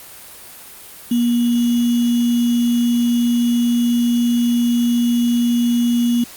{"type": "tone with sample-and-hold", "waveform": "sine", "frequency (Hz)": 238.6, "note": "A#3", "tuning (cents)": 41, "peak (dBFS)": -13, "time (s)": [1.11, 6.24], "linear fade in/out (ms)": 5, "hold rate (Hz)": 3150, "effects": ["white hiss -38 dBFS RMS until 6.36 s", "Opus 32 kbps"]}